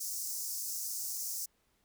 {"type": "high-pass noise", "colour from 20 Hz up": "pink", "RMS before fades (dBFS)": -38, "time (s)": [0, 1.46], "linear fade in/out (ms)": 10, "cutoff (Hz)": 5300, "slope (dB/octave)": 48, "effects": ["pink hiss -74 dBFS RMS until 1.84 s"]}